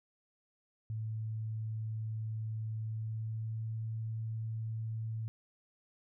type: tone with pitch glide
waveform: sine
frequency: 110 to 111.47 Hz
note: A2 to A2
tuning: 0 to +23 cents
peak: -35 dBFS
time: 0.9-5.28 s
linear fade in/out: 0 ms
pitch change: +23 cents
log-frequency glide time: 2.81-3.75 s
effects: none